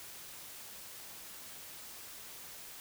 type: silence
effects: white hiss -49 dBFS RMS until 2.8 s